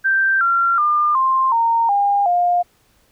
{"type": "tone with pitch steps", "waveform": "sine", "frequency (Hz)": [1568, 1372.9, 1202.1, 1052.6, 921.6, 807, 706.6], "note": ["G6", "F6", "D6", "C6", "A#5", "G#5", "F5"], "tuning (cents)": [0, -30, 40, 10, -20, -50, 20], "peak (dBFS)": -13, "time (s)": [0.04, 2.63], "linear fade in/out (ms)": 20, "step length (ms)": 370, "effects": ["pink hiss -58 dBFS RMS until 3.11 s"]}